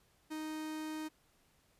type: tone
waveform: 45% pulse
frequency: 310.9 Hz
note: D#4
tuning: 1 cent flat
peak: -39 dBFS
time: 0.3-1.09 s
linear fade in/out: 20 ms
effects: pink hiss -71 dBFS RMS until 1.79 s + resampled to 32000 Hz